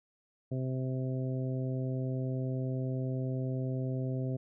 harmonic tone, 130 Hz, C3, 11 cents flat, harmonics 1 / 2 / 3 / 4 / 5, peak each -32 / -38 / -42 / -44 / -46 dBFS, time 0.51-4.37 s, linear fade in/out 10 ms, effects none

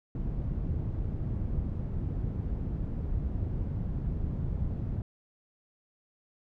white low-pass noise, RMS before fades -32 dBFS, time 0.15-5.02 s, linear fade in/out 2 ms, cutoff 110 Hz, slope 12 dB/octave, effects none

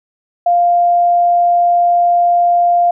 sine tone, 698.5 Hz, F5, in tune, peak -8 dBFS, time 0.46-2.91 s, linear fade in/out 5 ms, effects none

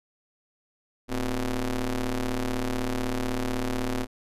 sawtooth ring-modulated tone, 120 Hz, B2, 49 cents flat, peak -19 dBFS, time 1.08-4.07 s, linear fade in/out 50 ms, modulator 138 Hz, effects resampled to 32000 Hz

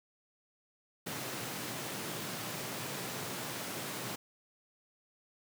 pink high-pass noise, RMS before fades -40 dBFS, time 1.06-4.16 s, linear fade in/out 10 ms, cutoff 110 Hz, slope 48 dB/octave, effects none

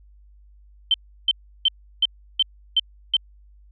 sine tone bursts, 3100 Hz, G7, 20 cents flat, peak -14 dBFS, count 7, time 0.91-3.167 s, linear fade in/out 2 ms, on 31 ms, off 340 ms, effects added 50 Hz sine -48 dBFS peak until 3.71 s

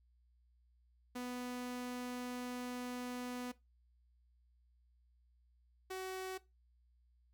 sawtooth tone pair in turn, 247.6 / 376 Hz, B3 / F#4, +5 / +28 cents, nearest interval perfect fifth, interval 723 cents, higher second, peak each -37 / -37 dBFS, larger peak neither, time 1.15-3.52 / 5.9-6.38 s, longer first, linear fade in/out 10 ms, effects noise-tail reverb RT60 0.2 s tail -17 dB re dry + added 60 Hz sine -68 dBFS peak until 7.33 s

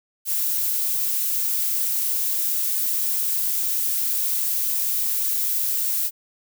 violet noise, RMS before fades -23 dBFS, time 0.25-6.11 s, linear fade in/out 50 ms, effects none

